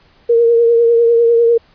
sine tone with vibrato, 466.2 Hz, A#4, in tune, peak -7 dBFS, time 0.29-1.58 s, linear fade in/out 10 ms, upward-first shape triangle, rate 10 Hz, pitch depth 33 cents each way, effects pink hiss -51 dBFS RMS until 1.74 s + resampled to 11025 Hz

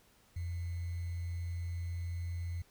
sine tone with sample-and-hold, 86.2 Hz, F2, 22 cents flat, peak -35 dBFS, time 0.36-2.62 s, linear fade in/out 5 ms, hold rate 2100 Hz, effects pink hiss -66 dBFS RMS until 2.7 s

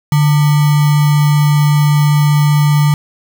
sine tone with sample-and-hold, 147.4 Hz, D3, 7 cents sharp, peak -7 dBFS, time 0.12-2.94 s, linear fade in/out 2 ms, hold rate 1050 Hz, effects none

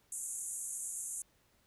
white band-pass noise, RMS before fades -41 dBFS, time 0.12-1.22 s, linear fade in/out 2 ms, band 6600 to 11000 Hz, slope 96 dB/octave, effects pink hiss -71 dBFS RMS until 1.66 s

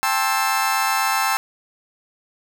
30% pulse chord, A minor seventh, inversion third, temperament just, 792 / 880 / 1056 / 1320 Hz, G5 / A5 / C6 / E6, +18 / 0 / +16 / +2 cents, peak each -21 / -22 / -22 / -21 dBFS, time 0.03-1.37 s, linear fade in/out 0 ms, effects none

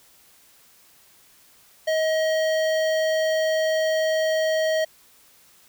square tone with notch filter, 633 Hz, D#5, 30 cents sharp, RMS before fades -22 dBFS, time 1.87-4.85 s, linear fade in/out 10 ms, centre 11000 Hz, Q 0.5, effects white hiss -55 dBFS RMS until 5.68 s

